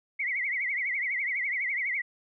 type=tone with vibrato; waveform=sine; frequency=2100 Hz; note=C7; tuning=6 cents sharp; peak=-27 dBFS; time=0.19-2.02 s; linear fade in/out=10 ms; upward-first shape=triangle; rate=12 Hz; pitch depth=170 cents each way; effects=none